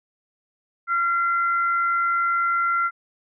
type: tone pair together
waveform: sine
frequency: 1375 / 2047 Hz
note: F6 / C7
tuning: -27 / -38 cents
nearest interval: perfect fifth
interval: 689 cents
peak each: -19 / -30 dBFS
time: 0.87-2.91 s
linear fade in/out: 50 ms
effects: none